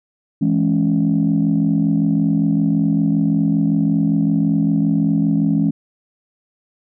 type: chord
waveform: sine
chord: C# minor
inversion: first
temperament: equal with one note detuned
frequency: 164.81 / 210.1 / 277.2 Hz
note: E3 / G#3 / C#4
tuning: 0 / +20 / 0 cents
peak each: -17 dBFS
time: 0.41-5.71 s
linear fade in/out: 10 ms
effects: tanh soft clip ceiling -7 dBFS